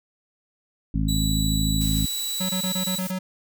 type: harmonic tone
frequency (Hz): 53.4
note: G#1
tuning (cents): +49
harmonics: 1 / 2 / 3 / 4 / 5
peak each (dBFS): -24 / -29 / -26 / -29 / -29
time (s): 0.94-2.06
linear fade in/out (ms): 5
type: tone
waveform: 25% pulse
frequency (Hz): 3932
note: B7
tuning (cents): -8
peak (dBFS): -23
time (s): 1.08-2.99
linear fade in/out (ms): 10
type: noise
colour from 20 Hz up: blue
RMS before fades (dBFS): -35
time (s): 1.81-3.11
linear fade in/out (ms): 0
type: tone bursts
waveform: square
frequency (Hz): 185.8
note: F#3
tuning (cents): +7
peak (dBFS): -26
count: 7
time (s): 2.4-3.19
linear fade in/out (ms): 10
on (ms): 94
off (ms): 22
effects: none